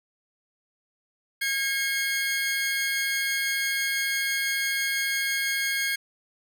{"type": "tone pair together", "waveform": "sawtooth", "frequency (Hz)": [1626, 2166], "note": ["G#6", "C#7"], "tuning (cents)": [-37, -41], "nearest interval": "perfect fourth", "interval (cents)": 496, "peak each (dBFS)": -24, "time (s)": [1.41, 5.96], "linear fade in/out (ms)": 10, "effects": []}